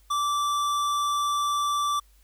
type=tone with hard clipping; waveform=sine; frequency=1166 Hz; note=D6; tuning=13 cents flat; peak=-25 dBFS; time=0.1-2 s; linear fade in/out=10 ms; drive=15 dB; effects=added 50 Hz sine -55 dBFS peak until 2.23 s + white hiss -64 dBFS RMS until 2.23 s